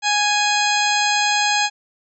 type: harmonic tone with a mistuned harmonic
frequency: 830.6 Hz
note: G#5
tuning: in tune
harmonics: 1 / 2 / 3 / 4 / 5 / 6 / 8 / 9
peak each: -20 / -23 / -23 / -25 / -25 / -29 / -27 / -29 dBFS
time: 0.02-1.7 s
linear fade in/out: 50 ms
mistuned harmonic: 8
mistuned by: -57 cents
effects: none